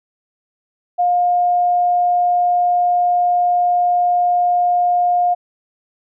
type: tone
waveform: sine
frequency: 710 Hz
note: F5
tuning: 28 cents sharp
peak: -12 dBFS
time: 0.98-5.35 s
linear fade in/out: 20 ms
effects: none